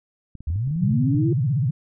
clicks, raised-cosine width 5 ms, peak -26 dBFS, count 11, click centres 0.353 / 0.406 / 0.503 / 0.559 / 0.676 / 0.708 / 0.761 / 0.837 / 0.916 / 1.038 / 1.15 s
sine linear sweep, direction up, 68.8 to 349.2 Hz, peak -21 dBFS, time 0.47-1.33 s, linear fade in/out 5 ms
sine tone with vibrato, 133.5 Hz, C3, 35 cents sharp, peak -18 dBFS, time 0.81-1.71 s, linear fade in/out 10 ms, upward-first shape sine, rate 16 Hz, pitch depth 280 cents each way
effects none

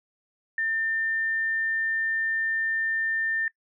sine tone, 1800 Hz, A6, 39 cents sharp, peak -24 dBFS, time 0.58-3.48 s, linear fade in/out 2 ms, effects noise-tail reverb RT60 0.1 s tail -23 dB re dry

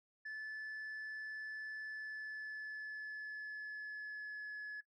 sine tone with pitch glide, 1738 to 1704.2 Hz, A6 to G#6, -22 to +44 cents, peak -40 dBFS, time 0.25-4.81 s, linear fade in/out 10 ms, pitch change -34 cents, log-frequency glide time 1.84-4.6 s, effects noise-tail reverb RT60 0.1 s tail -22 dB re dry + tanh soft clip ceiling -42 dBFS

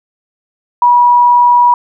sine tone, 969 Hz, B5, 33 cents flat, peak -4 dBFS, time 0.82-1.74 s, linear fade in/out 2 ms, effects none

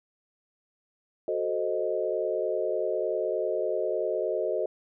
sine chord, F# diminished seventh, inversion none, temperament equal, 370 / 440 / 523.3 / 622.3 Hz, F#4 / A4 / C5 / Eb5, 0 / 0 / 0 / 0 cents, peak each -32 / -31 / -32 / -30 dBFS, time 1.28-4.66 s, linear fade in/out 2 ms, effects none

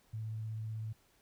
sine tone with vibrato, 110 Hz, A2, in tune, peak -37 dBFS, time 0.13-0.93 s, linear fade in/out 10 ms, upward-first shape triangle, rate 16 Hz, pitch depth 16 cents each way, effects pink hiss -69 dBFS RMS until 1.21 s

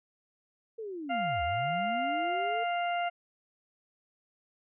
sine linear two-way sweep, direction down then up, 461.2 to 68 to 461.2 Hz, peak -36 dBFS, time 0.78-2.64 s, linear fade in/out 10 ms, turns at 1.43 s
harmonic tone, 698.5 Hz, F5, in tune, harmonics 1 / 2 / 3 / 4, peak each -29 / -38 / -39 / -41 dBFS, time 1.09-3.1 s, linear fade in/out 20 ms
effects none

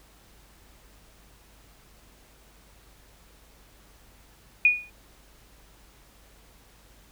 sine tone with exponential decay, 2457 Hz, D#7, 22 cents flat, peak -12 dBFS, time 4.65-4.9 s, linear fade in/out 2 ms, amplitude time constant 54 ms, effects added 50 Hz sine -57 dBFS peak until 7.11 s + pink hiss -57 dBFS RMS until 7.11 s

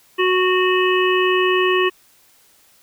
harmonic tone, 368.3 Hz, F#4, 8 cents flat, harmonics 1 / 3 / 5 / 7 / 8, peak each -16 / -21 / -23 / -24 / -25 dBFS, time 0.18-1.9 s, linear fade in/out 20 ms, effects white hiss -54 dBFS RMS until 2.82 s

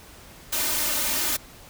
white noise with comb filter, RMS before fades -25 dBFS, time 0.52-1.37 s, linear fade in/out 10 ms, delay 3.3 ms, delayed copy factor +0.9, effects pink hiss -47 dBFS RMS until 1.69 s

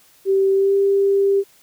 sine tone with pitch glide, 388.1 to 395.6 Hz, G4 to G4, -17 to +16 cents, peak -13 dBFS, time 0.25-1.44 s, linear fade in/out 50 ms, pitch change +33 cents, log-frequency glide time 0.53-0.74 s, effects white hiss -53 dBFS RMS until 1.62 s

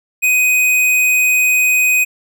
square tone, 2500 Hz, D#7, 8 cents sharp, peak -11 dBFS, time 0.22-2.05 s, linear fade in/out 20 ms, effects none

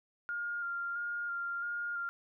sine tone with vibrato, 1405 Hz, F6, 10 cents sharp, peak -34 dBFS, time 0.29-2.09 s, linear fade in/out 0 ms, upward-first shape square, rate 1.5 Hz, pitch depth 16 cents each way, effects none

